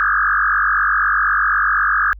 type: tone with frequency modulation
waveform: sine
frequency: 1439 Hz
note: F#6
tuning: 49 cents flat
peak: -13 dBFS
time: 0-2.13 s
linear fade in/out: 0 ms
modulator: 48 Hz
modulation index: 5.2
effects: added 50 Hz sine -34 dBFS peak until 2.19 s